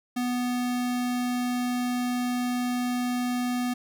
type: tone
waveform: square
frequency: 246.7 Hz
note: B3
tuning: 2 cents flat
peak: -26 dBFS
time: 0.16-3.74 s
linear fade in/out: 10 ms
effects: none